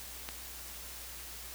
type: click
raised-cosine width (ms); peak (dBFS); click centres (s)
0.2; -21; 0.289
effects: added 60 Hz sine -52 dBFS peak until 1.54 s + white hiss -46 dBFS RMS until 1.54 s

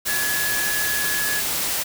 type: tone in noise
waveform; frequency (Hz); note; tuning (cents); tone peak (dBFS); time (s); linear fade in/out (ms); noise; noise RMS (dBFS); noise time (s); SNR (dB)
sine; 1692; G#6; +32; -24; 0.07-1.41; 20; white; -24; 0.05-1.84; -3
effects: none

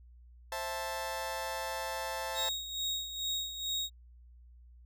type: chord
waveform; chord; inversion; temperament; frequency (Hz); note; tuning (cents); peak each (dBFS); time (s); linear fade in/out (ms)
sawtooth; A minor; first; just; 528 / 660 / 880; C5 / E5 / A5; +16 / +2 / 0; -37 / -38 / -34; 0.52-2.49; 2
type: tone with tremolo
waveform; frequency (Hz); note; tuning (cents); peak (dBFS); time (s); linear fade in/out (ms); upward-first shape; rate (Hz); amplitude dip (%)
35% pulse; 3766; A#7; +17; -29; 2.34-3.9; 50; sine; 2.3; 65
effects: added 60 Hz sine -53 dBFS peak until 4.85 s

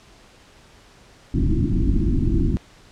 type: low-pass noise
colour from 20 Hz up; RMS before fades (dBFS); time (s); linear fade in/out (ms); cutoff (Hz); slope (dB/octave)
pink; -19; 1.34-2.57; 0; 350; 96
effects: pink hiss -50 dBFS RMS until 2.91 s + low-pass 7000 Hz 12 dB/octave

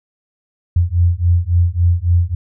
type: beating tone pair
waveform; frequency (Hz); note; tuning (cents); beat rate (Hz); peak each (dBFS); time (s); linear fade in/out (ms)
sine; 85.3 / 88.9; F2 / F2; -40 / +31; 3.6; -14; 0.76-2.35; 5
effects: none

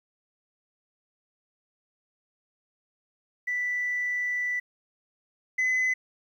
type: tone pair in turn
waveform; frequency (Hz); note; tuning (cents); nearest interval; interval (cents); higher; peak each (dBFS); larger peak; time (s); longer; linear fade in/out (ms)
sine; 1975.5 / 2022; B6 / B6; 0 / +40; unison; 40; second; -25 / -20; second; 3.47-4.6 / 5.58-5.94; first; 10
effects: tanh soft clip ceiling -21 dBFS + 10-bit

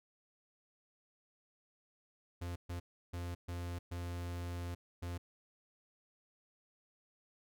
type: tone bursts at uneven times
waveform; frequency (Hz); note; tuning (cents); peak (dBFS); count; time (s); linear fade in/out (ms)
45% pulse; 87.31; F2; 0; -39; 6; 2.41-2.56 / 2.69-2.8 / 3.13-3.35 / 3.48-3.79 / 3.91-4.75 / 5.02-5.18; 10
effects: none

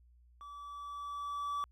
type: tone with level ramp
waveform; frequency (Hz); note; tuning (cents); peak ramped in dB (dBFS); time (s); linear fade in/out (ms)
triangle; 1152; D6; -34; -45 to -31; 0.41-1.64; 0
effects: added 60 Hz sine -60 dBFS peak until 1.71 s

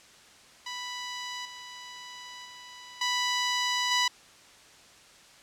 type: tone with level steps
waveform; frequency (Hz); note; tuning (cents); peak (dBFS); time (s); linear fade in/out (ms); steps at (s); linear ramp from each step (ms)
10% pulse; 987.8; B5; 0; -26 / -33 / -36 / -17 / -14; 0.66-4.08; 5; 1.45 / 2.45 / 3.01 / 3.91; 5
effects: white hiss -54 dBFS RMS until 5.42 s + low-pass 7000 Hz 12 dB/octave

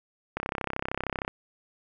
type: click train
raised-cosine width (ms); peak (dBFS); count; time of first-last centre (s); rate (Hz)
0.5; -14; 31; 0.37-1.279; 33
effects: none

